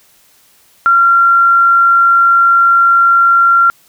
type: tone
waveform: sine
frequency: 1375 Hz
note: F6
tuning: 27 cents flat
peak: -5 dBFS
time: 0.86-3.7 s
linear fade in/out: 0 ms
effects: white hiss -49 dBFS RMS until 3.88 s